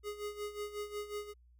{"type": "tone with tremolo", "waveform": "square", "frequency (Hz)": 415.3, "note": "G#4", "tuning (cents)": 0, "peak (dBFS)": -37, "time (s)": [0.03, 1.34], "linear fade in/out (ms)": 50, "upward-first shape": "sine", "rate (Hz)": 5.5, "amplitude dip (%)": 75, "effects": ["added 60 Hz sine -60 dBFS peak until 1.59 s"]}